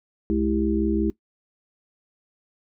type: harmonic tone with a mistuned harmonic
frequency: 65.4 Hz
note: C2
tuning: in tune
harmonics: 1 / 3 / 5 / 6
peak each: -28 / -24 / -23 / -28 dBFS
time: 0.3-1.1 s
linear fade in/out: 0 ms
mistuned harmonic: 3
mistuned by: +130 cents
effects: noise-tail reverb RT60 0.1 s tail -19 dB re dry